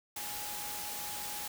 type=tone in noise; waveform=sine; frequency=831 Hz; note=G#5; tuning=1 cent sharp; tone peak=-46 dBFS; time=0.16-1.48 s; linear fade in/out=5 ms; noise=white; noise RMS=-40 dBFS; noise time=0.16-1.48 s; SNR=-9 dB; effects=none